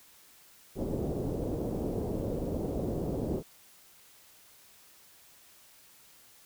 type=low-pass noise; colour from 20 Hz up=white; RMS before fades=-33 dBFS; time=0.75-3.43 s; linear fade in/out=50 ms; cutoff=490 Hz; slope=24 dB/octave; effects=white hiss -58 dBFS RMS until 6.45 s